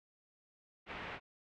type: low-pass noise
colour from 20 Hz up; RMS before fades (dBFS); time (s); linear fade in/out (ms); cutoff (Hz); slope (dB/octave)
white; -45; 0.86-1.2; 50; 2500; 24
effects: none